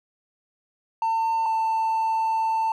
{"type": "tone pair in turn", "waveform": "triangle", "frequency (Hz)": [901, 891.7], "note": ["A5", "A5"], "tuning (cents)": [41, 23], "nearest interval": "unison", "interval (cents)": 18, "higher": "first", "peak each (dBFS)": -18, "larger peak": "neither", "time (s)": [[1.02, 1.46], [1.46, 2.72]], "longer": "second", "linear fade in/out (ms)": 2, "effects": ["tanh soft clip ceiling -15 dBFS"]}